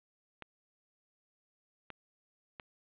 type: clicks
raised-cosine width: 0.3 ms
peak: -27 dBFS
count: 3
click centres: 0.423 / 1.903 / 2.598 s
effects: resampled to 8000 Hz + 9-bit